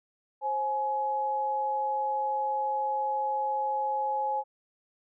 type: tone pair together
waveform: sine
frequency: 531 / 842.9 Hz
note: C5 / G#5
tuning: +25 / +25 cents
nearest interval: minor sixth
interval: 800 cents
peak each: -34 / -27 dBFS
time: 0.41-4.44 s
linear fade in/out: 50 ms
effects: none